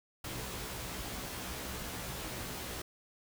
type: noise with comb filter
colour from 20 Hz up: pink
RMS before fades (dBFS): -41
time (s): 0.24-2.82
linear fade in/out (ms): 5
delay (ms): 16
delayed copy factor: +0.85
effects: none